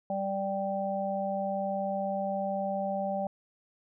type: harmonic tone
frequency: 195.8 Hz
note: G3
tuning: 2 cents flat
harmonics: 1 / 3 / 4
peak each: -35 / -32 / -33 dBFS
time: 0.1-3.27 s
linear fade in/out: 2 ms
effects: none